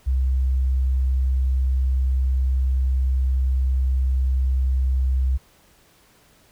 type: tone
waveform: sine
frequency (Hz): 65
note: C2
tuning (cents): -11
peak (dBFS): -17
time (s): 0.06-5.38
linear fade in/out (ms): 20
effects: pink hiss -56 dBFS RMS until 6.51 s